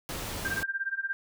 pink noise, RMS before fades -36 dBFS, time 0.09-0.63 s, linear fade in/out 0 ms
sine tone with tremolo, 1584 Hz, G6, 18 cents sharp, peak -26 dBFS, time 0.45-1.13 s, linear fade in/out 0 ms, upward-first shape sine, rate 17 Hz, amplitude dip 90%
effects none

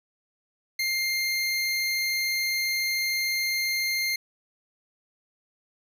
25% pulse tone, 2109 Hz, C7, 13 cents sharp, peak -21 dBFS, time 0.79-4.16 s, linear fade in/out 5 ms, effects none

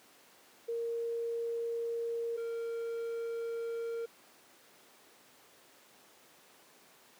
sine / triangle tone pair in turn, 464.9 / 462.5 Hz, A#4 / A#4, -5 / -14 cents, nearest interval unison, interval 9 cents, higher first, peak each -32 / -32 dBFS, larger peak neither, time 0.68-2.37 / 2.37-4.06 s, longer neither, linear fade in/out 10 ms, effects pink hiss -60 dBFS RMS until 7.19 s + high-pass 300 Hz 12 dB/octave

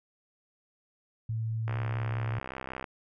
sine tone, 111.9 Hz, A2, 30 cents sharp, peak -29 dBFS, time 1.29-2.39 s, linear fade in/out 5 ms
click train, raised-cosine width 0.5 ms, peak -22 dBFS, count 77, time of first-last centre 1.68-2.842 s, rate 65.4 Hz
effects none

